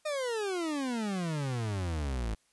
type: exponential sweep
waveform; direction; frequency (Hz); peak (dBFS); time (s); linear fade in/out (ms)
40% pulse; down; 622.3 to 51.91; -30; 0.05-2.35; 10
effects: white hiss -70 dBFS RMS until 2.52 s + resampled to 24000 Hz